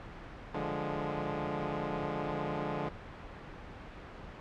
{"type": "chord", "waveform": "10% pulse", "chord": "D diminished", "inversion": "none", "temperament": "equal", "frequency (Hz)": [146.83, 174.61, 207.7], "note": ["D3", "F3", "Ab3"], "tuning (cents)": [0, 0, 0], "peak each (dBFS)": [-28, -31, -30], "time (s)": [0.54, 2.89], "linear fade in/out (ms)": 5, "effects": ["pink hiss -46 dBFS RMS until 4.4 s", "low-pass 2000 Hz 12 dB/octave"]}